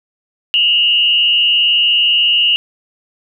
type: tone with frequency modulation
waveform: sine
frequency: 2861 Hz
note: F7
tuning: 41 cents sharp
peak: -9 dBFS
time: 0.54-2.56 s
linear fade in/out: 0 ms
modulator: 141 Hz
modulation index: 0.7
effects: none